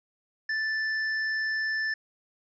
sine tone with hard clipping, 1759 Hz, A6, 1 cent flat, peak -28 dBFS, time 0.49-1.94 s, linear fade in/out 5 ms, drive 7 dB, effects resampled to 16000 Hz

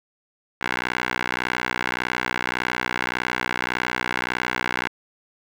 10% pulse tone with band-pass filter, 61.74 Hz, B1, in tune, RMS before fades -26 dBFS, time 0.61-4.88 s, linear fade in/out 5 ms, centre 1800 Hz, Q 1.6, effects none

